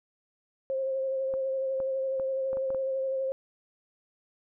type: tone with vibrato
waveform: sine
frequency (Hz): 532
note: C5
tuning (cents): +29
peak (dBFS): -27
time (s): 0.7-3.32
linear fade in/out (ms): 0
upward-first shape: sine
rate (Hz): 12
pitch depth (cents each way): 20
type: clicks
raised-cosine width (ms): 1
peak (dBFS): -28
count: 7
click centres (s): 1.339 / 1.802 / 2.198 / 2.531 / 2.571 / 2.704 / 2.747
effects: none